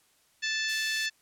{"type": "harmonic tone", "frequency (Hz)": 878, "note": "A5", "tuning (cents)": -4, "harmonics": [2, 3, 4, 5, 6, 7, 8], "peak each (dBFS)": [-31, -35, -36, -37, -39, -42, -44], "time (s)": [0.42, 1.1], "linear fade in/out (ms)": 20}
{"type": "high-pass noise", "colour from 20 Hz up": "white", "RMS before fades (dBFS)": -41, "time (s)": [0.68, 1.07], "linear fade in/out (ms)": 20, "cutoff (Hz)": 1900, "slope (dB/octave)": 24}
{"effects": ["white hiss -66 dBFS RMS until 1.21 s", "low-pass 12000 Hz 12 dB/octave"]}